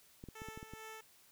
clicks, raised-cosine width 3 ms, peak -35 dBFS, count 7, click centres 0.239 / 0.287 / 0.419 / 0.486 / 0.575 / 0.629 / 0.736 s
10% pulse tone with tremolo, 440 Hz, A4, in tune, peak -39 dBFS, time 0.35-1.01 s, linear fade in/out 5 ms, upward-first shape sine, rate 2.3 Hz, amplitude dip 55%
effects white hiss -65 dBFS RMS until 1.31 s

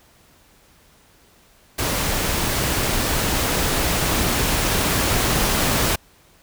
pink noise with level ramp, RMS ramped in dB -22 to -19 dBFS, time 1.78-5.96 s, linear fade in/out 10 ms, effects pink hiss -54 dBFS RMS until 6.42 s

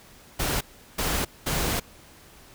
pink noise bursts at uneven times, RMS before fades -26 dBFS, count 3, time 0.39-0.61 / 0.98-1.25 / 1.46-1.8 s, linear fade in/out 10 ms, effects pink hiss -51 dBFS RMS until 2.54 s

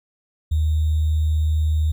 sine tone with sample-and-hold, 77.78 Hz, D#2, in tune, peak -16 dBFS, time 0.51-1.92 s, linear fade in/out 10 ms, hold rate 3675 Hz, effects none

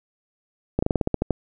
slowing click train, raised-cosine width 2 ms, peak -7 dBFS, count 10, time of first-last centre 0.79-1.307 s, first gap 35 ms, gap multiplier 1.12, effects none

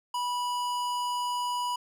sine tone with hard clipping, 980 Hz, B5, 14 cents flat, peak -30 dBFS, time 0.14-1.76 s, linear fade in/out 5 ms, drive 17 dB, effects none

